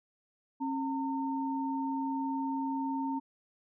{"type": "tone pair together", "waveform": "sine", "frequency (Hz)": [270.6, 910.8], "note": ["C#4", "A#5"], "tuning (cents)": [-42, -40], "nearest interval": "octave + major sixth", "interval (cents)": 2102, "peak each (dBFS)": [-32, -35], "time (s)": [0.6, 3.2], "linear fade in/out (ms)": 20, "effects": []}